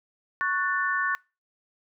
sine chord, F# minor, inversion second, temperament just, 1110 / 1480 / 1776 Hz, C#6 / F#6 / A6, +2 / 0 / +16 cents, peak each -28 dBFS, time 0.41-1.15 s, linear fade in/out 0 ms, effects noise-tail reverb RT60 0.3 s tail -25 dB re dry

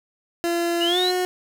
30% pulse tone with pitch glide, 341.6 to 364 Hz, F4 to F#4, -38 to -28 cents, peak -18 dBFS, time 0.44-1.25 s, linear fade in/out 0 ms, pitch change +110 cents, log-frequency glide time 0.88-0.98 s
sine linear sweep, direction up, 2794 to 4186 Hz, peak -21 dBFS, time 0.8-1.12 s, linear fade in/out 20 ms
effects none

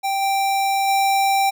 square tone with level steps, 784 Hz, G5, in tune, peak -20 / -18 / -16 dBFS, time 0.03-1.51 s, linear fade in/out 20 ms, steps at 0.21 / 0.87 s, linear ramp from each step 20 ms, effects none

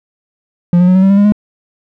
triangle tone with pitch steps, 174.61 / 179.1 / 183.72 / 188.44 / 193.29 / 198.27 / 203.4 / 208.6 Hz, F3 / F3 / F#3 / F#3 / G3 / G3 / G#3 / G#3, 0 / +44 / -12 / +32 / -24 / +20 / -36 / +8 cents, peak -3 dBFS, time 0.73-1.322 s, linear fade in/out 2 ms, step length 74 ms, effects none

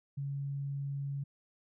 sine tone, 139.8 Hz, C#3, 15 cents sharp, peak -34 dBFS, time 0.17-1.24 s, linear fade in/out 10 ms, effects none

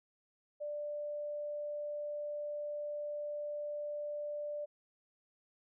sine tone, 590 Hz, D5, 8 cents sharp, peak -37 dBFS, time 0.6-4.66 s, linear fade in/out 20 ms, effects none

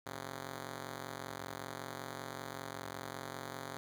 5% pulse ring-modulated tone, 134.9 Hz, C#3, 47 cents flat, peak -28 dBFS, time 0.06-3.77 s, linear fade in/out 0 ms, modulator 22.6 Hz, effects none

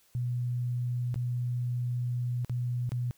sine tone with dropouts, 122.5 Hz, B2, 14 cents flat, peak -28 dBFS, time 0.15-3.11 s, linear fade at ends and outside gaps 0 ms, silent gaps 1.143-1.158 / 2.447-2.496 / 2.893-2.919 s, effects white hiss -65 dBFS RMS until 3.17 s

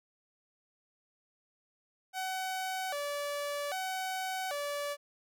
sawtooth tone with vibrato, 659.3 Hz, E5, in tune, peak -30 dBFS, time 2.13-4.97 s, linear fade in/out 50 ms, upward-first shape square, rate 0.63 Hz, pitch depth 230 cents each way, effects none

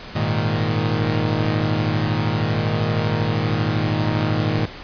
sawtooth chord, Ab suspended second, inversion none, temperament equal, 103.83 / 116.54 / 155.56 Hz, Ab2 / Bb2 / Eb3, 0 / 0 / 0 cents, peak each -19 dBFS, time 0.15-4.66 s, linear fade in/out 10 ms, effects pink hiss -36 dBFS RMS until 4.83 s + resampled to 11025 Hz

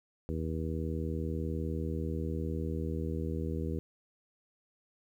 harmonic tone, 80.1 Hz, E2, 49 cents flat, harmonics 1 / 2 / 3 / 4 / 5 / 6, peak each -35 / -38 / -40 / -41 / -42 / -43 dBFS, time 0.29-3.79 s, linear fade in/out 0 ms, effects 11-bit

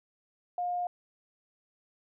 sine tone, 711 Hz, F5, 31 cents sharp, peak -29 dBFS, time 0.58-0.87 s, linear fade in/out 2 ms, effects none

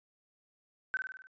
sine tone with echo, 1530 Hz, G6, 42 cents flat, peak -28 dBFS, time 0.94-0.97 s, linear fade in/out 0 ms, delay 50 ms, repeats 6, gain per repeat -4 dB, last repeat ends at 1.27 s, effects resampled to 16000 Hz

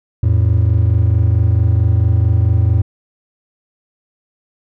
triangle tone pair together, 85.69 / 110.2 Hz, F2 / A2, -32 / +3 cents, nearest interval major third, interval 435 cents, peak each -10 dBFS, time 0.23-2.82 s, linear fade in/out 5 ms, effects tanh soft clip ceiling -2 dBFS

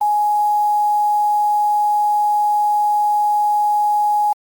sine tone with quantisation, 835 Hz, G#5, 9 cents sharp, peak -13 dBFS, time 0.01-4.33 s, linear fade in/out 5 ms, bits 6, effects Opus 24 kbps

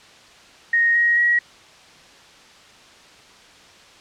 sine tone with pitch steps, 1864.7 / 1886.4 / 1908.3 Hz, A#6 / A#6 / A#6, 0 / +20 / +40 cents, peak -14 dBFS, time 0.73-1.39 s, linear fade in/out 5 ms, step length 220 ms, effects white hiss -47 dBFS RMS until 4 s + low-pass 5000 Hz 12 dB/octave

